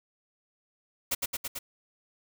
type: noise with echo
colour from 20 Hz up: white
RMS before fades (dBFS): -28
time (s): 1.11-1.15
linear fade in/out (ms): 10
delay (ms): 110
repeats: 4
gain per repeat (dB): -2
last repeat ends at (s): 1.59
effects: none